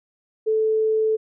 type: tone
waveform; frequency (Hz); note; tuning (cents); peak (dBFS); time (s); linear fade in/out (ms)
sine; 437.6; A4; -9; -17; 0.46-1.17; 20
effects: none